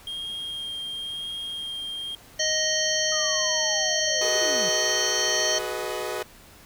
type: tone with vibrato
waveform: triangle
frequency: 3223 Hz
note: G7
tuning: 47 cents sharp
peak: -29 dBFS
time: 0.07-2.15 s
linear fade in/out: 2 ms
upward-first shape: sine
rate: 0.97 Hz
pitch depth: 11 cents each way
type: harmonic tone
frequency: 623 Hz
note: D#5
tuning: 2 cents sharp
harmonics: 1 / 3 / 5 / 7 / 9 / 10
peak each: -29 / -29 / -29 / -29 / -29 / -29 dBFS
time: 2.39-5.59 s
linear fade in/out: 10 ms
type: linear sweep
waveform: sine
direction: down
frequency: 1262 to 162.7 Hz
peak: -35 dBFS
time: 3.12-4.69 s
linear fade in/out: 2 ms
type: chord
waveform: sawtooth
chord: G# minor seventh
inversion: third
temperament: equal with one note detuned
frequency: 370 / 423.8 / 493.9 / 622.3 Hz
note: F#4 / G#4 / B4 / D#5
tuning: 0 / +35 / 0 / 0 cents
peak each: -30 dBFS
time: 4.21-6.23 s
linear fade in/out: 5 ms
effects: pink hiss -50 dBFS RMS until 6.65 s